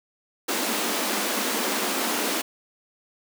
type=high-pass noise; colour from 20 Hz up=pink; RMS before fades=-26 dBFS; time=0.48-2.42 s; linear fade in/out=10 ms; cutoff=200 Hz; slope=96 dB/octave; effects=none